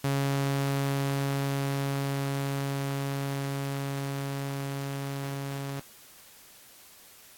sawtooth tone with level ramp, 138.59 Hz, C#3, in tune, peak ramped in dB -21 to -29 dBFS, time 0.04-5.8 s, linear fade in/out 5 ms, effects white hiss -53 dBFS RMS until 7.37 s + AAC 64 kbps

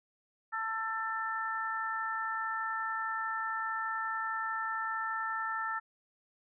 harmonic tone, 444.8 Hz, A4, 19 cents sharp, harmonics 2 / 3 / 4, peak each -39 / -35 / -37 dBFS, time 0.52-5.8 s, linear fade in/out 20 ms, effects none

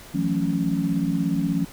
sine chord, F# minor seventh, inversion third, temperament equal with one note detuned, 164.81 / 181.61 / 220 / 277.2 Hz, E3 / F#3 / A3 / C#4, 0 / -32 / 0 / 0 cents, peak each -26 / -25 / -29 / -25 dBFS, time 0.14-1.65 s, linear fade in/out 10 ms, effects pink hiss -44 dBFS RMS until 1.72 s

